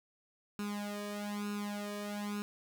sawtooth tone with flanger, 205.9 Hz, G#3, 15 cents flat, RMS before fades -39 dBFS, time 0.59-2.42 s, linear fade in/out 0 ms, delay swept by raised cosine 0.75 to 1.73 ms, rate 1.1 Hz, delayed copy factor +0.9, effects none

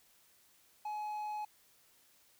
triangle tone, 845 Hz, G#5, 30 cents sharp, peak -35 dBFS, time 0.85-1.45 s, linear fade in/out 5 ms, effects white hiss -67 dBFS RMS until 2.39 s

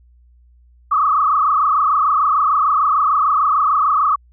sine tone with frequency modulation, 1200 Hz, D6, 37 cents sharp, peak -12 dBFS, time 0.91-4.16 s, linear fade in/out 10 ms, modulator 26.7 Hz, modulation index 3.3, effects added 60 Hz sine -47 dBFS peak until 4.32 s

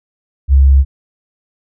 sine tone, 68.1 Hz, C#2, 30 cents flat, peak -4 dBFS, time 0.48-0.85 s, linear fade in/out 50 ms, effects none

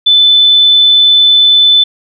sine tone, 3511 Hz, A7, 4 cents flat, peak -3 dBFS, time 0.06-1.84 s, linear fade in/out 10 ms, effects none

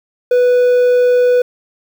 triangle tone, 493.9 Hz, B4, in tune, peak -6 dBFS, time 0.31-1.42 s, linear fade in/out 5 ms, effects 7-bit

